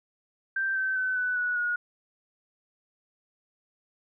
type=tone with pitch steps; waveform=sine; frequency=1568 / 1542.8 / 1518.1 / 1493.7 / 1469.8 / 1446.2 Hz; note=G6 / G6 / F#6 / F#6 / F#6 / F#6; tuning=0 / -28 / +44 / +16 / -12 / -40 cents; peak=-25 dBFS; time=0.56-1.76 s; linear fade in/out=5 ms; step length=200 ms; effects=none